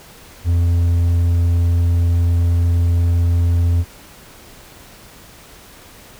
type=tone; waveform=triangle; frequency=85.8 Hz; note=F2; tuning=30 cents flat; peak=-10 dBFS; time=0.44-3.85 s; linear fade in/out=50 ms; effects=pink hiss -42 dBFS RMS until 6.19 s